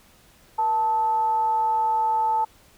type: tone with frequency modulation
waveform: sine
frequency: 880 Hz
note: A5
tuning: in tune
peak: -19 dBFS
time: 0.58-2.45 s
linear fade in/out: 10 ms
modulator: 402 Hz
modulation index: 0.23
effects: pink hiss -55 dBFS RMS until 2.77 s